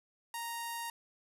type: tone with low-pass filter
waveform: sawtooth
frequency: 932.3 Hz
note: A#5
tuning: in tune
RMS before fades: -40 dBFS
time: 0.34-0.9 s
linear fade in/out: 2 ms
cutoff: 12000 Hz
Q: 3
effects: none